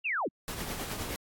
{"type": "linear sweep", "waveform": "sine", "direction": "down", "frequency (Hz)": [2853, 123.47], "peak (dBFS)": -28, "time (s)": [0.04, 0.29], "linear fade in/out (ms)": 20}
{"type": "noise with tremolo", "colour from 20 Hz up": "pink", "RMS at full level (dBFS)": -35, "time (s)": [0.48, 1.16], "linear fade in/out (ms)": 0, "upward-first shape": "triangle", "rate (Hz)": 9.6, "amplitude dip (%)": 50}
{"effects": ["AAC 64 kbps"]}